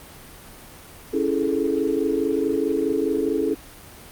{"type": "chord", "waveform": "sine", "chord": "A major seventh", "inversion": "first", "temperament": "equal", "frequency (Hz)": [277.2, 329.6, 415.3, 440], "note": ["C#4", "E4", "G#4", "A4"], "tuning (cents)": [0, 0, 0, 0], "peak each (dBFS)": -25, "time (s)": [1.13, 3.55], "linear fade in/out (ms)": 10, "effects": ["pink hiss -43 dBFS RMS until 4.11 s", "Opus 32 kbps"]}